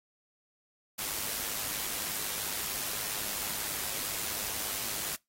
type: noise with amplitude modulation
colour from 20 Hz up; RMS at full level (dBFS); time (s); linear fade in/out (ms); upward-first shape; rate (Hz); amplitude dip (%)
white; -33; 0.98-5.16; 10; sine; 103; 45
effects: noise-tail reverb RT60 0.2 s tail -24 dB re dry + AAC 48 kbps